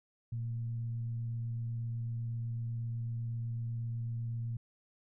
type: tone with frequency modulation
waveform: sine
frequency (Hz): 117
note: A#2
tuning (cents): +7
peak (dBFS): -34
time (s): 0.32-4.57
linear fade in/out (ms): 5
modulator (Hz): 108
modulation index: 0.21
effects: none

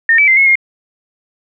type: tone with pitch steps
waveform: sine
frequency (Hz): 1825 / 2303 / 2081 / 2179 / 2134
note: A#6 / D7 / C7 / C#7 / C7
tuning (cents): -37 / -34 / -10 / -30 / +34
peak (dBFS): -6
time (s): 0.09-0.555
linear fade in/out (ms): 2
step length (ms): 93
effects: none

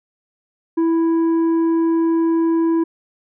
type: tone with tanh clipping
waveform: triangle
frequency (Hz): 329.6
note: E4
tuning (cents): 0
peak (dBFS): -15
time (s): 0.77-2.84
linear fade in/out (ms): 10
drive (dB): 10
effects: none

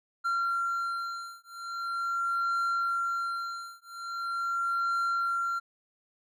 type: beating tone pair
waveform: triangle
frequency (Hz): 1375 / 1375.42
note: F6 / F6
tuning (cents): -27 / -27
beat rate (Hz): 0.42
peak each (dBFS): -30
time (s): 0.24-5.6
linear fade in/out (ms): 20
effects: none

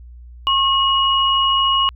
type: tone pair together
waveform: sine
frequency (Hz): 1086 / 2899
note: C#6 / F#7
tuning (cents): -36 / -36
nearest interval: octave + perfect fourth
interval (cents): 1700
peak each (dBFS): -16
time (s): 0.47-1.89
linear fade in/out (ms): 0
effects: added 60 Hz sine -36 dBFS peak until 1.95 s

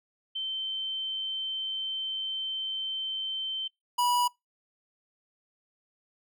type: tone pair in turn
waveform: sine / square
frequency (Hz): 3099 / 976.1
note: G7 / B5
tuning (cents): -21 / -21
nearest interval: octave + minor sixth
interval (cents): 2000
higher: first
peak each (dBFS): -30 / -24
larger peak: second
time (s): 0.35-3.68 / 3.98-4.28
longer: first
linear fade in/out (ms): 10
effects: noise-tail reverb RT60 0.2 s tail -26 dB re dry

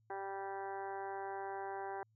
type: harmonic tone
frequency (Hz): 195.5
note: G3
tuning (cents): -4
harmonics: 2 / 3 / 4 / 5 / 6 / 7 / 8 / 9 / 10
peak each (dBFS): -45 / -53 / -43 / -49 / -57 / -59 / -52 / -60 / -60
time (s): 0.1-2.03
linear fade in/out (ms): 2
effects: added 110 Hz sine -70 dBFS peak until 2.15 s

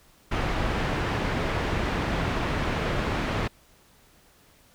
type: low-pass noise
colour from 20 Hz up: pink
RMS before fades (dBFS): -27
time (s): 0.31-3.48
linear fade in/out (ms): 10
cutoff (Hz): 2500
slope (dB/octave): 12
effects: pink hiss -58 dBFS RMS until 4.74 s

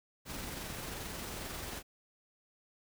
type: noise with amplitude modulation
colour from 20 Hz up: pink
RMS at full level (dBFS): -41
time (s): 0.25-1.83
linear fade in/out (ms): 50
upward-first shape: sine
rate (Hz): 22.5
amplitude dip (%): 25
effects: none

